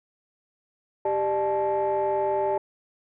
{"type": "tone cluster", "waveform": "sine", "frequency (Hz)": [393, 600, 868], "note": ["G4", "D5", "A5"], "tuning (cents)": [4, 37, -24], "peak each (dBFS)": -25, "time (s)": [1.05, 2.58], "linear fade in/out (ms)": 5, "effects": ["tanh soft clip ceiling -17 dBFS"]}